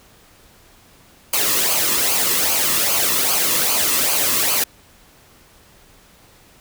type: noise with flanger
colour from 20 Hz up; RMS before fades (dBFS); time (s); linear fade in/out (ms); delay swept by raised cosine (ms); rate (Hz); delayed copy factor
white; -18; 1.33-4.64; 5; 0.54 to 1.35; 2.5; -0.6
effects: pink hiss -50 dBFS RMS until 6.6 s